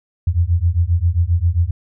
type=beating tone pair; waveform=sine; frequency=82.41 / 89.91 Hz; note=E2 / F#2; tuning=0 / -49 cents; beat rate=7.5 Hz; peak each=-16 dBFS; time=0.27-1.71 s; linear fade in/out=5 ms; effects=none